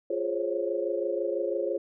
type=chord; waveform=sine; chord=Db major seventh; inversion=first; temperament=equal with one note detuned; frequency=349.2 / 415.3 / 528.4 / 554.4 Hz; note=F4 / Ab4 / C5 / Db5; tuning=0 / 0 / +17 / 0 cents; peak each=-32 dBFS; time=0.1-1.78 s; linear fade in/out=5 ms; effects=none